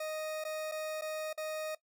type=tone with dropouts; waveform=40% pulse; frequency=622.3 Hz; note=D#5; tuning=in tune; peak=-35 dBFS; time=0-1.75 s; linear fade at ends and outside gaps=5 ms; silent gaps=0.44-0.449 / 0.715-0.719 / 1.012-1.019 / 1.33-1.376 s; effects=noise-tail reverb RT60 0.1 s tail -18 dB re dry